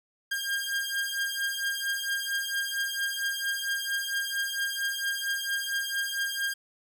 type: beating tone pair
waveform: sawtooth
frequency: 1607 / 1611.4 Hz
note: G6 / G6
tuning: +43 / +47 cents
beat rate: 4.4 Hz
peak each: -28 / -28 dBFS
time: 0.31-6.54 s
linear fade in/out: 10 ms
effects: none